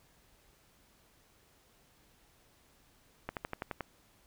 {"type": "slowing click train", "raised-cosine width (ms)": 0.5, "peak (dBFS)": -21, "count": 7, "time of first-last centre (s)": [3.29, 3.807], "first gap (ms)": 78, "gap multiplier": 1.04, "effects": ["pink hiss -66 dBFS RMS until 4.26 s"]}